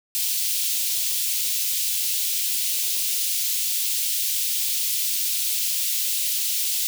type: high-pass noise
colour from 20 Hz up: white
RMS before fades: -24 dBFS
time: 0.15-6.87 s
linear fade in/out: 0 ms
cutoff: 2800 Hz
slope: 24 dB/octave
effects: none